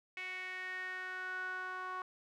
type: tone with band-pass filter sweep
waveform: sawtooth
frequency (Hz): 370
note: F#4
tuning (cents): 0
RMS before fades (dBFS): -42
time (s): 0.17-2.02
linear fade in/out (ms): 2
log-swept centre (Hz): 2300 to 1200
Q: 6.3
effects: none